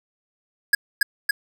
square tone with echo, 1661.2 Hz, G#6, in tune, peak -13 dBFS, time 0.73-0.75 s, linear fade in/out 5 ms, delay 280 ms, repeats 2, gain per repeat -2 dB, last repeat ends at 1.31 s, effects none

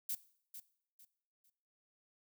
violet noise with echo, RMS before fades -38 dBFS, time 0.09-0.15 s, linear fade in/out 5 ms, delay 450 ms, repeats 3, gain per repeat -11 dB, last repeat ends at 1.5 s, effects noise-tail reverb RT60 0.6 s tail -18 dB re dry

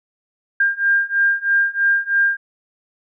sine beating tone pair, 1600 / 1603.1 Hz, G6 / G6, +35 / +38 cents, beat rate 3.1 Hz, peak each -18 / -17 dBFS, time 0.6-2.37 s, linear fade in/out 5 ms, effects none

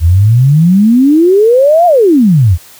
sine exponential two-way sweep, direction up then down, 77.78 to 722 to 77.78 Hz, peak -3 dBFS, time 0-2.58 s, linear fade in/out 50 ms, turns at 1.86 s, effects white hiss -37 dBFS RMS until 2.79 s

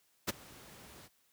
pink noise with ADSR envelope, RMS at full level -30 dBFS, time 0.27-1.09 s, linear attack 22 ms, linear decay 19 ms, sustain -24 dB, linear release 37 ms, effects white hiss -72 dBFS RMS until 1.32 s + high-pass 60 Hz 12 dB/octave

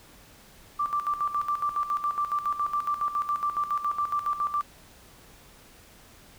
sine tone with tremolo, 1174.7 Hz, D6, in tune, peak -23 dBFS, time 0.79-4.62 s, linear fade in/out 10 ms, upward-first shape square, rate 7.2 Hz, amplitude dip 70%, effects pink hiss -53 dBFS RMS until 6.38 s

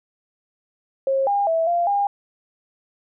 sine tone with pitch steps, 539 / 807 / 655 / 692 / 807 Hz, C#5 / G#5 / E5 / F5 / G#5, -49 / -50 / -11 / -16 / -50 cents, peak -17 dBFS, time 1.07-2.07 s, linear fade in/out 2 ms, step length 200 ms, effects none

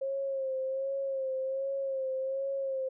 sine tone with vibrato, 536 Hz, C5, 42 cents sharp, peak -30 dBFS, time 0.01-2.89 s, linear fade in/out 10 ms, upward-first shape sine, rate 1.3 Hz, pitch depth 38 cents each way, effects none

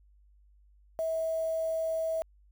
sine tone with quantisation, 647 Hz, E5, 32 cents flat, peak -28 dBFS, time 0.99-2.22 s, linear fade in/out 0 ms, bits 8, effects added 50 Hz sine -58 dBFS peak until 2.51 s

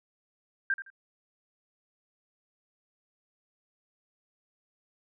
sine tone with echo, 1585 Hz, G6, 19 cents sharp, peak -24 dBFS, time 0.7-0.74 s, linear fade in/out 2 ms, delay 81 ms, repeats 2, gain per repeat -12 dB, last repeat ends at 0.902 s, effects none

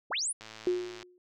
sine linear sweep, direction up, 110 to 10548 Hz, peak -29 dBFS, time 0.1-0.33 s, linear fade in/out 20 ms
click train, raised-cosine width 0.2 ms, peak -28 dBFS, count 69, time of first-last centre 0.41-1.028 s, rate 110 Hz
sine tone with exponential decay, 359.9 Hz, F#4, 48 cents flat, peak -22 dBFS, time 0.67-1.18 s, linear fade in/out 1 ms, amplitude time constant 110 ms
effects none

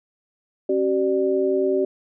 sine tone cluster, 271.2 / 381.7 / 592 Hz, C#4 / G4 / D5, -38 / -46 / +14 cents, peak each -26 / -19 / -25 dBFS, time 0.69-1.85 s, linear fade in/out 5 ms, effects none

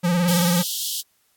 square tone with vibrato, 175.1 Hz, F3, 5 cents sharp, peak -18 dBFS, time 0.03-0.63 s, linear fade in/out 20 ms, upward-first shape sine, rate 18 Hz, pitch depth 60 cents each way
pink high-pass noise, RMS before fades -27 dBFS, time 0.27-1.02 s, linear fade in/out 20 ms, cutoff 3000 Hz, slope 96 dB/octave
effects white hiss -64 dBFS RMS until 1.36 s + AAC 64 kbps

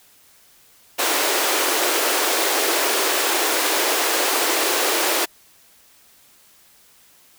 pink high-pass noise, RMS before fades -20 dBFS, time 0.98-5.26 s, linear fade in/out 20 ms, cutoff 320 Hz, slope 48 dB/octave, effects white hiss -53 dBFS RMS until 7.38 s

